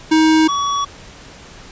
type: tone pair in turn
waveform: square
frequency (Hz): 316 / 1131.6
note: D#4 / C#6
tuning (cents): +27 / +35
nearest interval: octave + minor seventh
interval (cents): 2208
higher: second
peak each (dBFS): -10 / -17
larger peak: first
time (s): 0.11-0.48 / 0.48-0.85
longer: neither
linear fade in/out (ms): 10
effects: pink hiss -39 dBFS RMS until 1.71 s + resampled to 16000 Hz